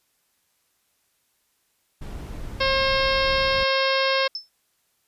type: noise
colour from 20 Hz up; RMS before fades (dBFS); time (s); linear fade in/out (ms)
brown; -33; 2.01-3.64; 10
type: harmonic tone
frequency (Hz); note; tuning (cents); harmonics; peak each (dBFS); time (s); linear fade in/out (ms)
536; C5; +42; 1 / 2 / 3 / 4 / 5 / 6 / 7 / 8 / 9 / 10; -23 / -26 / -28 / -29 / -30 / -31 / -31 / -32 / -33 / -33; 2.6-4.28; 10
type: tone with exponential decay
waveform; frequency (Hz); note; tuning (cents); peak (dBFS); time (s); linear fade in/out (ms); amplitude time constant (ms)
sine; 5274; E8; 0; -24; 4.35-4.49; 2; 29
effects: white hiss -69 dBFS RMS until 5.07 s + resampled to 32000 Hz